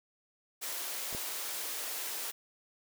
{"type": "high-pass noise", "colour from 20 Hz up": "white", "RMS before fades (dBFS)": -38, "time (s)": [0.61, 2.32], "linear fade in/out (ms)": 20, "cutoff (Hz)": 320, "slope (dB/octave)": 24}
{"type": "clicks", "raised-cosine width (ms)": 2, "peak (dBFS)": [-35, -27], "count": 2, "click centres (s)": [1.128, 1.149]}
{"effects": []}